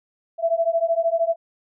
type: beating tone pair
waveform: sine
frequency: 659.3 / 672.3 Hz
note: E5 / E5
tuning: 0 / +34 cents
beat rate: 13 Hz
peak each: -21 dBFS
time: 0.38-1.36 s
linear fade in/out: 50 ms
effects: none